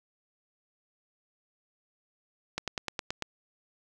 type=slowing click train; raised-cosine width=0.2 ms; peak=-14 dBFS; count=7; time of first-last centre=2.58-3.223 s; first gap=97 ms; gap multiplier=1.04; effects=none